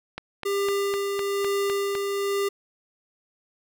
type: click train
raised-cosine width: 0.3 ms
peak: -16 dBFS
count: 8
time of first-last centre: 0.18-1.952 s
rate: 3.95 Hz
type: tone with tremolo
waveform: square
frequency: 399.2 Hz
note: G4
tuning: 32 cents sharp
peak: -23 dBFS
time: 0.45-2.49 s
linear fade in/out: 10 ms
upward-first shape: sine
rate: 1.1 Hz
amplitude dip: 30%
effects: none